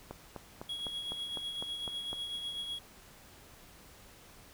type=click train; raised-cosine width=1 ms; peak=-27 dBFS; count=9; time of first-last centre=0.11-2.13 s; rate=3.96 Hz
type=tone with tremolo; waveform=triangle; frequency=3322 Hz; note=G#7; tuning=in tune; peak=-33 dBFS; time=0.69-2.79 s; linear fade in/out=5 ms; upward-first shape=triangle; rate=8 Hz; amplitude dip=50%
effects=pink hiss -56 dBFS RMS until 4.53 s